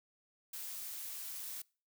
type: noise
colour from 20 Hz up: blue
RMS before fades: -44 dBFS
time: 0.53-1.62 s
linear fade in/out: 5 ms
effects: noise-tail reverb RT60 0.4 s tail -25 dB re dry